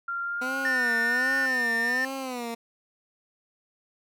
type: tone with pitch glide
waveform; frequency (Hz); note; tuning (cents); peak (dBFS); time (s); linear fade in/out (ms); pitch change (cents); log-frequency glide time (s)
sine; 1386 to 1461.6; F6 to F#6; -14 to -22; -28; 0.08-1.46; 5; +92; 0.22-0.79
type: tone with vibrato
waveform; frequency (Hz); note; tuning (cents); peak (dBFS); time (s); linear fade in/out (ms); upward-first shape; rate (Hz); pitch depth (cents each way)
15% pulse; 249.9; B3; +21; -25; 0.41-2.55; 10; sine; 1.3; 130
type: tone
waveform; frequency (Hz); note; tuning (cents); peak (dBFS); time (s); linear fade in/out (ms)
triangle; 1801; A6; +40; -22; 0.65-2.05; 2
effects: none